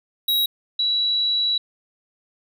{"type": "tone pair in turn", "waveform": ["square", "sine"], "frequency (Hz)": [3847, 3917], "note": ["B7", "B7"], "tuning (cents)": [-46, -15], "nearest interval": "unison", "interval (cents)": 31, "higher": "second", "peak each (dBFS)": -18, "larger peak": "neither", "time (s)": [[0.28, 0.46], [0.79, 1.58]], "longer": "second", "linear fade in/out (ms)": 5, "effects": []}